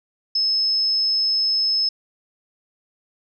sine tone, 5200 Hz, E8, 24 cents flat, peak -17 dBFS, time 0.35-1.89 s, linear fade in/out 5 ms, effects none

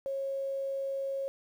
sine tone with quantisation, 545 Hz, C#5, 29 cents flat, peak -31 dBFS, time 0.06-1.28 s, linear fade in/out 0 ms, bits 10, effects none

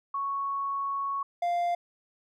sine / triangle tone pair in turn, 1108.7 / 697 Hz, C#6 / F5, 0 / -4 cents, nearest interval minor sixth, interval 804 cents, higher first, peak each -28 / -23 dBFS, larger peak second, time 0.14-1.23 / 1.42-1.75 s, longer first, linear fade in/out 5 ms, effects none

